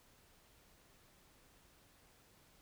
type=silence; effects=pink hiss -67 dBFS RMS until 2.61 s